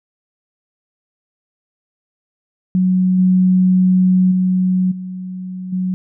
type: tone with level steps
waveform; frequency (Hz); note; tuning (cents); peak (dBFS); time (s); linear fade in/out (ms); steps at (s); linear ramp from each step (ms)
sine; 184.5; F#3; -5; -11 / -9 / -12 / -24 / -16; 2.75-5.94; 0; 3.18 / 4.31 / 4.91 / 5.72; 10
effects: none